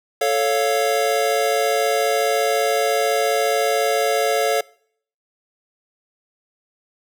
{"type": "chord", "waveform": "square", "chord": "A augmented", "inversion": "none", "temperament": "equal", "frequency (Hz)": [440, 554.4, 698.5], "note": ["A4", "C#5", "E#5"], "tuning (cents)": [0, 0, 0], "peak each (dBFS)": -22, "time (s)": [0.21, 4.61], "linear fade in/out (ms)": 5, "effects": ["noise-tail reverb RT60 0.6 s tail -24 dB re dry"]}